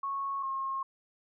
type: tone pair in turn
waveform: sine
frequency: 1101 / 1076.5 Hz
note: C#6 / C6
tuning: -12 / +49 cents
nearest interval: unison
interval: 39 cents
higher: first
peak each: -31 / -31 dBFS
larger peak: neither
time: 0.03-0.43 / 0.43-0.83 s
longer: neither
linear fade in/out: 5 ms
effects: none